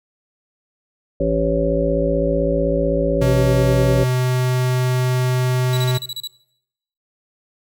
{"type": "harmonic tone", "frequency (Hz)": 55.8, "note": "A1", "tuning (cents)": 25, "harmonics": [1, 3, 5, 7, 9, 10], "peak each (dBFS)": [-23, -24, -24, -24, -24, -20], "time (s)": [1.2, 4.04], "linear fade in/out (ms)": 5}
{"type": "tone", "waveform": "square", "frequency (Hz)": 126.9, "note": "B2", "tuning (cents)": 47, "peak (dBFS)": -17, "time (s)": [3.21, 5.98], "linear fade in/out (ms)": 10}
{"type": "tone bursts", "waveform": "40% pulse", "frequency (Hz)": 3925, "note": "B7", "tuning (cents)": -11, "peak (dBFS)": -24, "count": 8, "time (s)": [5.73, 6.274], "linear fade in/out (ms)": 2, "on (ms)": 40, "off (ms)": 32}
{"effects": ["noise-tail reverb RT60 0.8 s tail -21 dB re dry"]}